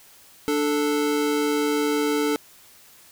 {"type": "tone pair together", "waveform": "square", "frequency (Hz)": [294.3, 440], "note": ["D4", "A4"], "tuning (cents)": [4, 0], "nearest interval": "perfect fifth", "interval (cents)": 696, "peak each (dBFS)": -24, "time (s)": [0.48, 2.36], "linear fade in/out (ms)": 0, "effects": ["white hiss -51 dBFS RMS until 3.11 s"]}